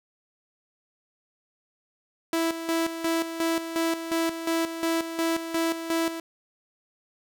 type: tone with tremolo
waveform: sawtooth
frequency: 329.6 Hz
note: E4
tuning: in tune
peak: -19 dBFS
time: 2.33-6.2 s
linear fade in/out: 2 ms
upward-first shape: square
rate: 2.8 Hz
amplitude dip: 65%
effects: none